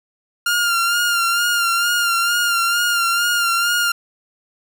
sawtooth tone with vibrato, 1400 Hz, F6, 4 cents sharp, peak -12 dBFS, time 0.46-3.92 s, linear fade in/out 5 ms, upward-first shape sine, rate 2.2 Hz, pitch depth 38 cents each way, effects none

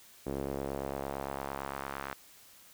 sawtooth tone with band-pass filter sweep, 68.8 Hz, C#2, 12 cents flat, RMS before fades -38 dBFS, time 0.26-2.14 s, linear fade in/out 10 ms, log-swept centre 390 to 1400 Hz, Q 1.4, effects white hiss -57 dBFS RMS until 2.73 s

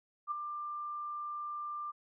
sine tone with ADSR envelope, 1189 Hz, D6, 21 cents sharp, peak -30 dBFS, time 0.27-1.92 s, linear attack 44 ms, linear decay 9 ms, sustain -7 dB, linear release 20 ms, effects none

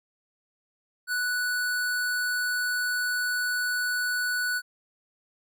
square tone, 1480 Hz, F#6, in tune, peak -26 dBFS, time 1.07-4.62 s, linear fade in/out 50 ms, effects none

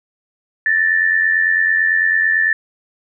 sine tone pair together, 1760 / 1849 Hz, A6 / A#6, 0 / -15 cents, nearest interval minor second, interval 85 cents, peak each -13 / -19 dBFS, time 0.66-2.53 s, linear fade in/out 2 ms, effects none

